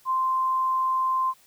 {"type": "tone", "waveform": "sine", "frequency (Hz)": 1043, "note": "C6", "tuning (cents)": -6, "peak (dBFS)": -21, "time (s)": [0.05, 1.34], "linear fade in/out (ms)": 50, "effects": ["white hiss -58 dBFS RMS until 1.46 s"]}